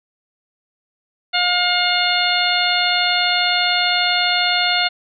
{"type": "harmonic tone", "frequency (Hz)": 713, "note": "F5", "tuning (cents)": 36, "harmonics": [1, 2, 3, 4, 5, 6], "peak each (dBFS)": [-22, -22, -22, -22, -22, -22], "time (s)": [1.33, 4.89], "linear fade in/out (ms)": 20, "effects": []}